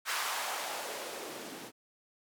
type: noise with band-pass filter sweep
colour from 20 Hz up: blue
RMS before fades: -38 dBFS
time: 0.05-1.72 s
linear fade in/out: 50 ms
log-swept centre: 1300 to 230 Hz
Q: 1.7
effects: none